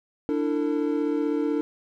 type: chord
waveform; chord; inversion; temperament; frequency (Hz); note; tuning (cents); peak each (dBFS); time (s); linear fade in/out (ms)
triangle; D suspended second; none; equal with one note detuned; 293.7 / 329.6 / 451.1; D4 / E4 / A4; 0 / 0 / +43; -23 / -27 / -26; 0.29-1.61; 0
effects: none